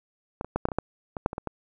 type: clicks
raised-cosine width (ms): 1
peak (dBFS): -15 / -22 / -11 / -9 / -16 / -18 / -10 / -18 / -7 / -20 / -17 / -16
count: 12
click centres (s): 0.411 / 0.446 / 0.56 / 0.654 / 0.687 / 0.718 / 0.786 / 1.168 / 1.261 / 1.331 / 1.381 / 1.473
effects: none